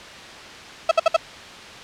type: tone bursts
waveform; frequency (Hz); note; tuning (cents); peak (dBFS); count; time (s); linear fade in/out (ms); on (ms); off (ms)
35% pulse; 653; E5; -17; -10; 4; 0.89-1.165; 5; 23; 61
effects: white hiss -38 dBFS RMS until 1.83 s + low-pass 4000 Hz 12 dB/octave